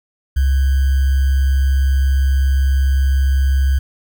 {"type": "tone with sample-and-hold", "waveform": "sine", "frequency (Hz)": 67.3, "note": "C2", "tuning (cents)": 49, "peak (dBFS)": -11, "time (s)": [0.36, 3.79], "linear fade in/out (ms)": 10, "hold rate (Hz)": 1575, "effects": []}